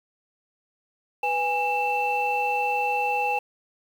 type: tone cluster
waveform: sine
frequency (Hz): 495.9 / 822 / 2666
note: B4 / G#5 / E7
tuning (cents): +7 / -18 / +19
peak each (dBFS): -30 / -23 / -27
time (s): 1.23-3.39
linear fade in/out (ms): 5
effects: tanh soft clip ceiling -14 dBFS + 8-bit